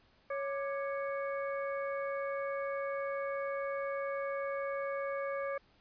harmonic tone with a mistuned harmonic, 554.4 Hz, C#5, in tune, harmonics 1 / 2 / 3 / 4, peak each -35 / -41 / -45 / -47 dBFS, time 0.3-5.58 s, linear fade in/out 5 ms, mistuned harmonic 2, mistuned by +110 cents, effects pink hiss -67 dBFS RMS until 5.8 s + resampled to 11025 Hz

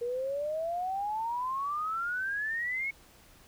sine exponential sweep, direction up, 469.9 to 2217 Hz, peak -30 dBFS, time 0.01-2.91 s, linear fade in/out 10 ms, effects pink hiss -58 dBFS RMS until 3.47 s

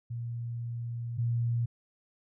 sine tone pair in turn, 118 / 118 Hz, A#2 / A#2, +22 / +22 cents, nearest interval unison, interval 0 cents, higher neither, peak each -33 / -26 dBFS, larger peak second, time 0.1-1.18 / 1.18-1.66 s, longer first, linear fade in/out 10 ms, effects none

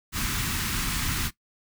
pink band-stop noise, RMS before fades -28 dBFS, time 0.12-1.31 s, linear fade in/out 50 ms, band 290 to 1100 Hz, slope 24 dB/octave, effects noise-tail reverb RT60 0.1 s tail -17 dB re dry

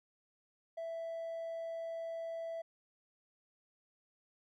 triangle tone, 661 Hz, E5, 5 cents sharp, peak -36 dBFS, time 0.77-2.62 s, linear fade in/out 10 ms, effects tanh soft clip ceiling -33 dBFS

